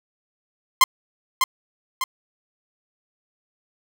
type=tone with echo; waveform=sawtooth; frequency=1046.5 Hz; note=C6; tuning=in tune; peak=-6 dBFS; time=0.81-0.84 s; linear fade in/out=2 ms; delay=600 ms; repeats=2; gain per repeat=-6 dB; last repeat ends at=2.04 s; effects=none